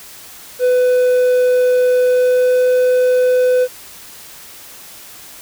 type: tone with pitch glide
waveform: triangle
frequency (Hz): 500 to 502.9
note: B4 to B4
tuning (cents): +21 to +31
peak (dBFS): -8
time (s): 0.59-3.68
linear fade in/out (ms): 50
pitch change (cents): +10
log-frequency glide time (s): 2-2.68
effects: white hiss -37 dBFS RMS until 5.41 s